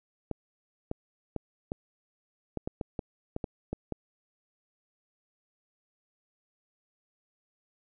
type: clicks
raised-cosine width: 2 ms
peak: -19 dBFS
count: 12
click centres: 0.313 / 0.914 / 1.363 / 1.719 / 2.573 / 2.675 / 2.812 / 2.992 / 3.364 / 3.442 / 3.73 / 3.923 s
effects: none